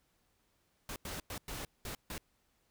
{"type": "noise bursts at uneven times", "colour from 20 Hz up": "pink", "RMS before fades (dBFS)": -42, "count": 6, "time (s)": [[0.89, 0.96], [1.05, 1.2], [1.3, 1.38], [1.48, 1.65], [1.85, 1.95], [2.1, 2.18]], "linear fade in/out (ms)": 2, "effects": ["pink hiss -75 dBFS RMS until 2.7 s"]}